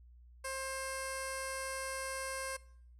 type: tone with low-pass filter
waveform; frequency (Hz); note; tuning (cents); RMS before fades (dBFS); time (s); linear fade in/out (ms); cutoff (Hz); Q
15% pulse; 531; C5; +25; -40; 0.44-2.57; 10; 10000; 4.1
effects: noise-tail reverb RT60 0.6 s tail -21 dB re dry + added 60 Hz sine -55 dBFS peak until 2.99 s